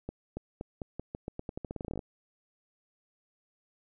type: accelerating click train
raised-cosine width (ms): 2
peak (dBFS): -23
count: 21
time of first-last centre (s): 0.09-1.992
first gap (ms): 280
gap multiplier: 0.86
effects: none